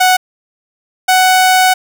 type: tone pair in turn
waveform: sawtooth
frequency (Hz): 740 / 744.3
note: F#5 / F#5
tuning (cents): 0 / +10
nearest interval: unison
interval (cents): 10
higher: second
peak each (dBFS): -3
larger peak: neither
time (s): 0-0.17 / 1.08-1.74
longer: second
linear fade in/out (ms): 10
effects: none